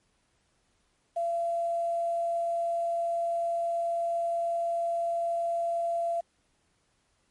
sine tone with quantisation, 680 Hz, F5, 46 cents flat, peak -26 dBFS, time 1.16-6.21 s, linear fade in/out 10 ms, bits 9, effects pink hiss -71 dBFS RMS until 7.3 s + MP3 48 kbps

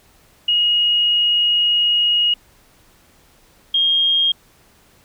sine tone pair in turn, 2881 / 3234 Hz, F#7 / G#7, -47 / -47 cents, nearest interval major second, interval 200 cents, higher second, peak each -13 dBFS, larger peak neither, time 0.48-2.34 / 3.74-4.32 s, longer first, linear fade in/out 5 ms, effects pink hiss -53 dBFS RMS until 5.04 s

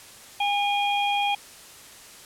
harmonic tone, 813 Hz, G#5, 37 cents flat, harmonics 1 / 3 / 4, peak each -23 / -28 / -29 dBFS, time 0.4-1.35 s, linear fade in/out 5 ms, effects white hiss -46 dBFS RMS until 2.25 s + low-pass 11000 Hz 12 dB/octave

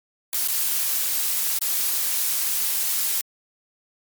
blue noise with dropouts, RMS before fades -23 dBFS, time 0.33-3.21 s, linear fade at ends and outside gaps 0 ms, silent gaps 0.476-0.484 / 1.587-1.616 s, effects MP3 96 kbps

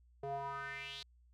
square tone with band-pass filter sweep, 138.59 Hz, C#3, in tune, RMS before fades -43 dBFS, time 0.23-1.03 s, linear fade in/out 5 ms, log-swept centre 530 to 4100 Hz, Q 4.7, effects added 60 Hz sine -63 dBFS peak until 1.33 s

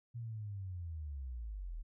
sine linear sweep, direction down, 120 to 36.75 Hz, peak -40 dBFS, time 0.14-1.83 s, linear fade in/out 20 ms, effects none

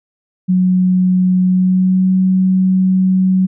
sine tone with pitch glide, 183.7 to 187.02 Hz, F#3 to F#3, -12 to +19 cents, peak -9 dBFS, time 0.48-3.47 s, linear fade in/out 20 ms, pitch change +31 cents, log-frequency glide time 1.44-2.11 s, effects none

